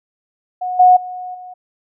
sine tone with level steps, 730 Hz, F#5, 24 cents flat, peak -19 / -5 / -25 / -31 dBFS, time 0.61-1.54 s, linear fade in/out 10 ms, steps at 0.79 / 0.96 / 1.34 s, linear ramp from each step 10 ms, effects none

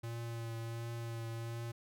square tone with vibrato, 115.7 Hz, A#2, 13 cents flat, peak -40 dBFS, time 0.03-1.72 s, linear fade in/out 10 ms, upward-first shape triangle, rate 1.4 Hz, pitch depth 21 cents each way, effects none

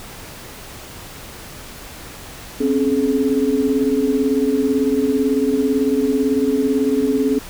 sine tone cluster, 258.6 / 276.6 / 427.2 Hz, C4 / C#4 / G#4, -20 / -4 / +49 cents, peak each -19 dBFS, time 2.6-7.39 s, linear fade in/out 10 ms, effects pink hiss -36 dBFS RMS until 7.49 s

